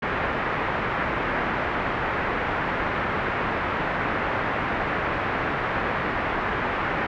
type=low-pass noise; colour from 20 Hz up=white; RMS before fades=-26 dBFS; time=0.02-7.07 s; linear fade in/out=10 ms; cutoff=1900 Hz; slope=24 dB/octave; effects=none